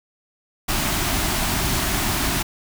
pink band-stop noise, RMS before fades -22 dBFS, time 0.68-2.43 s, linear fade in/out 10 ms, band 400 to 590 Hz, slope 96 dB/octave, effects none

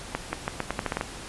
accelerating click train, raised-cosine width 0.5 ms, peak -11 dBFS, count 10, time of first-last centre 0.15-1.011 s, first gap 180 ms, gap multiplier 0.83, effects pink hiss -40 dBFS RMS until 1.28 s + resampled to 24000 Hz

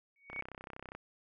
sine tone with exponential growth, 2235 Hz, C#7, 14 cents sharp, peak -33 dBFS, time 0.16-0.41 s, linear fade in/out 1 ms, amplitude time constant 53 ms
click train, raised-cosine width 0.5 ms, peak -30 dBFS, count 22, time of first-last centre 0.3-0.95 s, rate 32.3 Hz
effects none

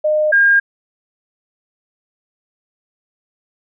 sine tone pair in turn, 611 / 1614.3 Hz, D#5 / G#6, -32 / -50 cents, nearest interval octave + perfect fourth, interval 1682 cents, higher second, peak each -12 / -8 dBFS, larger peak second, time 0.04-0.32 / 0.32-0.6 s, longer neither, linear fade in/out 10 ms, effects none

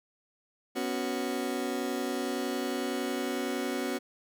30% pulse chord, B suspended second, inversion none, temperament just, 246.9 / 277.8 / 370.4 Hz, B3 / C#4 / F#4, 0 / +4 / +2 cents, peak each -32 dBFS, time 0.75-3.99 s, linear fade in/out 20 ms, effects none

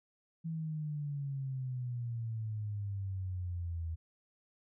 sine exponential sweep, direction down, 164.81 to 80.8 Hz, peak -35 dBFS, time 0.44-3.96 s, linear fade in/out 20 ms, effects none

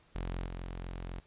sawtooth tone with level steps, 43.98 Hz, F1, 13 cents sharp, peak -31 / -35 dBFS, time 0.15-1.2 s, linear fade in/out 0 ms, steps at 0.45 s, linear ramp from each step 20 ms, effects pink hiss -65 dBFS RMS until 1.26 s + resampled to 8000 Hz

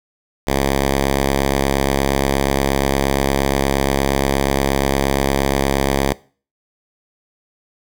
5% pulse tone, 68.5 Hz, C#2, 20 cents flat, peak -4 dBFS, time 0.47-6.13 s, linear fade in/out 5 ms, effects noise-tail reverb RT60 0.4 s tail -21 dB re dry

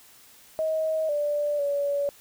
sine tone with pitch steps, 633 / 587 / 569 Hz, D#5 / D5 / C#5, +30 / -1 / +45 cents, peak -23 dBFS, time 0.59-2.09 s, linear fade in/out 0 ms, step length 500 ms, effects white hiss -53 dBFS RMS until 2.2 s

